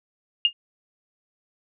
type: tone with exponential decay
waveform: sine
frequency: 2830 Hz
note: F7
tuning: 22 cents sharp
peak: -11 dBFS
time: 0.45-0.53 s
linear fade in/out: 1 ms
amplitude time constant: 16 ms
effects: none